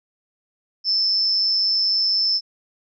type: tone with amplitude modulation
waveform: sine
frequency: 5274 Hz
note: E8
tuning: in tune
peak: -14 dBFS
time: 0.84-2.41 s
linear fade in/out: 50 ms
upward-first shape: sine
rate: 196 Hz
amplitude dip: 60%
effects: none